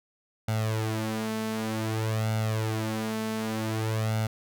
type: tone with flanger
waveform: sawtooth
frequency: 110 Hz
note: A2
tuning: in tune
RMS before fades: -29 dBFS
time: 0.48-4.27 s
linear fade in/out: 5 ms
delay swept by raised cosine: 1.4 to 4.6 ms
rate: 0.54 Hz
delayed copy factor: +0.75
effects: none